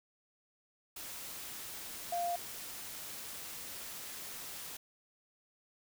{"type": "tone in noise", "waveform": "sine", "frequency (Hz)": 696, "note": "F5", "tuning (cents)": -6, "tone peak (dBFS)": -32, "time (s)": [2.12, 2.36], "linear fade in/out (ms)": 5, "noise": "white", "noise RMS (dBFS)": -45, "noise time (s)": [0.96, 4.77], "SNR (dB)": 10, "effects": []}